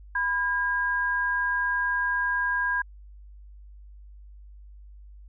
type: tone pair together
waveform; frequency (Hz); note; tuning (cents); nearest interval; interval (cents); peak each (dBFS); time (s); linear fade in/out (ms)
sine; 992.1 / 1622; B5 / G#6; +8 / -41; major sixth; 851; -29 / -24; 0.15-2.82; 5
effects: added 50 Hz sine -44 dBFS peak until 5.28 s